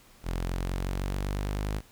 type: linear sweep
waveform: sawtooth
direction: up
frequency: 42.81 to 51.91 Hz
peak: -25 dBFS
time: 0.23-1.82 s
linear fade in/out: 50 ms
effects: pink hiss -57 dBFS RMS until 1.91 s